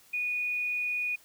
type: tone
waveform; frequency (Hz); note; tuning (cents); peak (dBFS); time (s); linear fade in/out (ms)
sine; 2464; D#7; -17; -28; 0.13-1.16; 10
effects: white hiss -59 dBFS RMS until 1.24 s